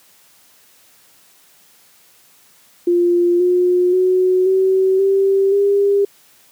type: tone with pitch steps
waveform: sine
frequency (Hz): 349.2 / 359 / 369.1 / 379.5 / 390.2 / 401.1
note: F4 / F4 / F#4 / F#4 / G4 / G4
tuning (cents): 0 / +48 / -4 / +44 / -8 / +40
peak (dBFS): -11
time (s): 2.87-6.05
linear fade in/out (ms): 5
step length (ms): 530
effects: white hiss -51 dBFS RMS until 6.51 s + high-pass 100 Hz 12 dB/octave